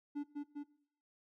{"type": "tone with echo", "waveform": "triangle", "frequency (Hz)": 289.9, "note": "D4", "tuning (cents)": -22, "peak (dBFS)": -34, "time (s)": [0.15, 0.24], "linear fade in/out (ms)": 20, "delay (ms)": 200, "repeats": 2, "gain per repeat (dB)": -2, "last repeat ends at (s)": 0.64, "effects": ["noise-tail reverb RT60 0.6 s tail -19 dB re dry"]}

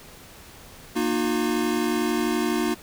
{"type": "tone cluster", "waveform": "square", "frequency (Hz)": [234.6, 307.4, 358.9], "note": ["A#3", "D#4", "F4"], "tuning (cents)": [11, -21, 47], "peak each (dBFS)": -27, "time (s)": [0.95, 2.75], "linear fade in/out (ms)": 20, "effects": ["pink hiss -46 dBFS RMS until 2.82 s"]}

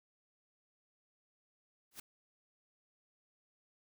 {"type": "noise with exponential growth", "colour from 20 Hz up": "white", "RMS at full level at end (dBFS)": -41, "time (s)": [1.91, 2], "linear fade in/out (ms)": 5, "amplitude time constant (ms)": 19, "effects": []}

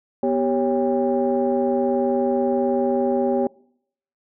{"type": "tone cluster", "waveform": "sine", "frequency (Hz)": [245.5, 390.4, 554, 802], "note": ["B3", "G4", "C#5", "G5"], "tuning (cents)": [-10, -7, -1, 39], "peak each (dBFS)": [-22, -22, -22, -27], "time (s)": [0.23, 3.47], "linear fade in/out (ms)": 2, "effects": ["noise-tail reverb RT60 0.7 s tail -24 dB re dry", "tanh soft clip ceiling -9 dBFS"]}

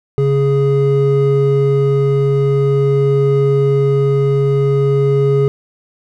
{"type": "tone pair together", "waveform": "triangle", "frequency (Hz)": [138.59, 415.3], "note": ["C#3", "G#4"], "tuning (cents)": [0, 0], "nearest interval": "octave + perfect fifth", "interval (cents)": 1900, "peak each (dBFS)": -11, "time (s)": [0.18, 5.48], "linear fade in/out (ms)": 0, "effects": []}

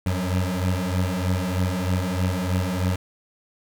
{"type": "beating tone pair", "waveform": "25% pulse", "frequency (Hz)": [90.1, 93.3], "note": ["F#2", "F#2"], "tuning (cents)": [-45, 15], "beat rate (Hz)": 3.2, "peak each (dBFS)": -21, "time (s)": [0.06, 2.96], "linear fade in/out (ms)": 5, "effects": []}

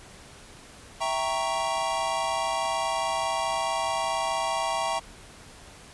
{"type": "chord", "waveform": "square", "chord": "E diminished seventh", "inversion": "none", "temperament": "equal", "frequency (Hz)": [659.3, 784, 932.3, 1108.7], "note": ["E5", "G5", "Bb5", "Db6"], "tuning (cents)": [0, 0, 0, 0], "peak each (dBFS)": [-32, -32, -31, -33], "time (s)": [1, 5], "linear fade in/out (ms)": 20, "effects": ["pink hiss -48 dBFS RMS until 5.93 s", "resampled to 24000 Hz"]}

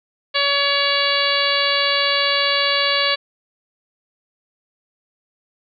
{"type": "harmonic tone", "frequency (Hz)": 565, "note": "C#5", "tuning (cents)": 33, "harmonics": [1, 2, 3, 4, 5, 6, 7, 8], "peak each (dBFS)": [-24, -24, -24, -24, -24, -24, -24, -24], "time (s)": [0.34, 3.16], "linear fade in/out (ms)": 20, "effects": []}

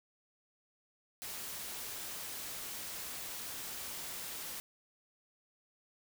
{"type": "noise", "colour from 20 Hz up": "white", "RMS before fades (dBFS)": -43, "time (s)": [1.22, 4.6], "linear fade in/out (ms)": 0, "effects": []}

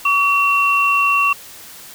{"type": "tone pair together", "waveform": "sine", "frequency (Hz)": [1137.3, 2727], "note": ["C#6", "F7"], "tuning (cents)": [44, -42], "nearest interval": "octave + minor third", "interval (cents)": 1514, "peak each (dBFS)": -15, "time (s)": [0.05, 1.33], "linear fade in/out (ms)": 5, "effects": ["white hiss -38 dBFS RMS until 1.94 s"]}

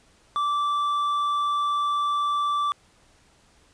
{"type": "tone with hard clipping", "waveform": "sine", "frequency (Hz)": 1166, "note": "D6", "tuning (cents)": -13, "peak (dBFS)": -23, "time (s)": [0.36, 2.72], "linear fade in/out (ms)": 0, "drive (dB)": 5, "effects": ["pink hiss -59 dBFS RMS until 3.73 s", "resampled to 22050 Hz"]}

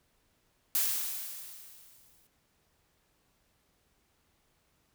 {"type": "noise with exponential decay", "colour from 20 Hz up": "blue", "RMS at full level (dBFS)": -27, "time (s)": [0.75, 2.27], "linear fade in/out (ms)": 1, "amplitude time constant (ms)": 330, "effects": ["pink hiss -72 dBFS RMS until 4.94 s"]}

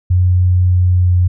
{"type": "tone with pitch glide", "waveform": "sine", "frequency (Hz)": [90.5, 89.62], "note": ["F#2", "F2"], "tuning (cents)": [-38, 45], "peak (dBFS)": -8, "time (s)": [0.1, 1.28], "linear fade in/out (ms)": 10, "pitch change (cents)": -17, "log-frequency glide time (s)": [0.71, 1.12], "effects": []}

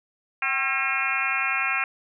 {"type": "harmonic tone with a mistuned harmonic", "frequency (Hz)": 269.5, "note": "C#4", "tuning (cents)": -49, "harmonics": [3, 4, 5, 6, 7, 8, 9, 10], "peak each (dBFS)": [-35, -33, -30, -30, -34, -30, -27, -31], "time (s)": [0.42, 1.84], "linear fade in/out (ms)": 2, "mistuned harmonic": 3, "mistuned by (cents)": -78, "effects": []}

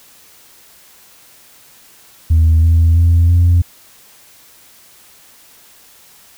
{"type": "tone with pitch steps", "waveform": "sine", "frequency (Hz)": [80.5, 82.52, 84.6, 86.73], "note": ["E2", "E2", "E2", "F2"], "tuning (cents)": [-41, 2, 45, -11], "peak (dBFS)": -5, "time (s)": [2.3, 3.62], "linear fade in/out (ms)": 10, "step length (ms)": 330, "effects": ["tanh soft clip ceiling -5 dBFS", "white hiss -45 dBFS RMS until 6.37 s"]}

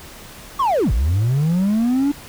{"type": "linear two-way sweep", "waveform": "triangle", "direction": "down then up", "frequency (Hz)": [1153, 48.54, 291.6], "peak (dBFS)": -12, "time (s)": [0.59, 2.12], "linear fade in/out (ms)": 10, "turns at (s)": 0.92, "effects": ["tanh soft clip ceiling -8 dBFS", "pink hiss -39 dBFS RMS until 2.28 s"]}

